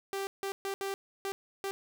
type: tone bursts at uneven times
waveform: sawtooth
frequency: 392 Hz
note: G4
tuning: in tune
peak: -29 dBFS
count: 6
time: 0.13-0.27 / 0.43-0.52 / 0.65-0.74 / 0.81-0.94 / 1.25-1.32 / 1.64-1.71 s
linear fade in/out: 0 ms
effects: none